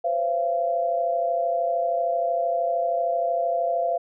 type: tone cluster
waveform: sine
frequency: 507 / 540 / 683 Hz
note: B4 / C#5 / F5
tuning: +45 / -45 / -39 cents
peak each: -29 / -30 / -22 dBFS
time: 0.04-3.98 s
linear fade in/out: 10 ms
effects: none